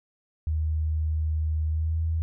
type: tone with pitch glide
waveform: sine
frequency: 78.1 to 80.99 Hz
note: D#2 to E2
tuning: +7 to -30 cents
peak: -23 dBFS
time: 0.47-2.22 s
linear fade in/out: 0 ms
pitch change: +63 cents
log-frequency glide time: 1.69-1.99 s
effects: none